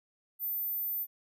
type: tone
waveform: sine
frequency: 14080 Hz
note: A9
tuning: in tune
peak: -31 dBFS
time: 0.39-1.07 s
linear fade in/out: 50 ms
effects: none